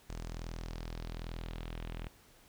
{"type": "tone with low-pass filter sweep", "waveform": "sawtooth", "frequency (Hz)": 41.2, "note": "E1", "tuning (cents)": 0, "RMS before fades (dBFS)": -42, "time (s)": [0.09, 2.08], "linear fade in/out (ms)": 10, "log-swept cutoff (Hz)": [7000, 2900], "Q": 2.1, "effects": ["pink hiss -62 dBFS RMS until 2.48 s"]}